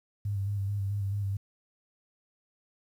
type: tone with vibrato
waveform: sine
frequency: 100 Hz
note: G2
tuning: 35 cents sharp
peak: -28 dBFS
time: 0.25-1.37 s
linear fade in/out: 5 ms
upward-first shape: square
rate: 4.6 Hz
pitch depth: 32 cents each way
effects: 10-bit